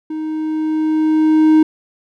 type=tone with level ramp; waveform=triangle; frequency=312.2 Hz; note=D#4; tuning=6 cents sharp; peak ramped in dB=-19 to -4 dBFS; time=0.1-1.63 s; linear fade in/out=5 ms; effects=none